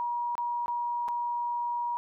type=tone with dropouts; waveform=sine; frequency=956 Hz; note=A#5; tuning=43 cents sharp; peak=-28 dBFS; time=0-1.97 s; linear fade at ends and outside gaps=0 ms; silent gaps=0.353-0.38 / 0.66-0.681 / 1.081-1.086 s; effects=none